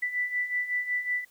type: beating tone pair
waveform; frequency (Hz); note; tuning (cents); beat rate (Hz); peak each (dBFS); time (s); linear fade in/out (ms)
sine; 1975.5 / 1980.9; B6 / B6; 0 / +5; 5.4; -33 / -28; 0.02-1.25; 10
effects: white hiss -62 dBFS RMS until 1.3 s